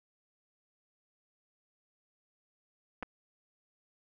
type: clicks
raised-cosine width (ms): 0.5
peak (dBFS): -24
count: 2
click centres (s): 3.026 / 3.03
effects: none